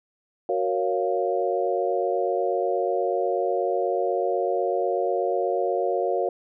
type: chord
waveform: sine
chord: Gb major seventh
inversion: none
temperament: equal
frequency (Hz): 370 / 466.2 / 554.4 / 698.5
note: Gb4 / Bb4 / Db5 / F5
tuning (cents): 0 / 0 / 0 / 0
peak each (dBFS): -27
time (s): 0.49-6.29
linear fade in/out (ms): 2
effects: none